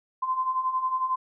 sine beating tone pair, 1026 / 1037 Hz, C6 / C6, -34 / -16 cents, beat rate 11 Hz, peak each -31 / -25 dBFS, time 0.22-1.16 s, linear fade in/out 10 ms, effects none

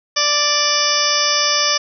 harmonic tone, 587.3 Hz, D5, in tune, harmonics 1 / 2 / 3 / 4 / 5 / 6 / 8 / 9 / 10, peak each -25 / -22 / -25 / -25 / -25 / -25 / -22 / -19 / -22 dBFS, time 0.16-1.78 s, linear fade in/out 10 ms, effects none

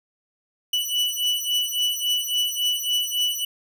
40% pulse beating tone pair, 2960 / 2963.6 Hz, F#7 / F#7, 0 / +2 cents, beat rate 3.6 Hz, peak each -24 dBFS, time 0.73-3.45 s, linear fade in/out 5 ms, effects none

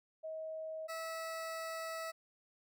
sine / 20% pulse tone pair in turn, 635 / 650.6 Hz, D#5 / E5, +35 / -23 cents, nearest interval unison, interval 42 cents, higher second, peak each -40 / -35 dBFS, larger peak second, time 0.23-0.88 / 0.88-2.12 s, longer second, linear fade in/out 20 ms, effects none

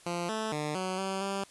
10% pulse tone with pitch steps, 173.4 / 218.9 / 150.3 / 186.4 / 192.2 / 196.3 Hz, F3 / A3 / D3 / F#3 / G3 / G3, -12 / -9 / +40 / +13 / -34 / +3 cents, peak -23 dBFS, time 0.06-1.44 s, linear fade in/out 5 ms, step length 230 ms, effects white hiss -56 dBFS RMS until 1.5 s + resampled to 24000 Hz

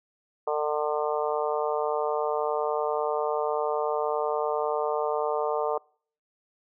harmonic tone, 150.3 Hz, D3, 40 cents sharp, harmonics 3 / 4 / 5 / 6 / 7 / 8, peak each -28 / -30 / -32 / -34 / -35 / -36 dBFS, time 0.47-5.78 s, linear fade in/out 5 ms, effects noise-tail reverb RT60 0.5 s tail -26 dB re dry

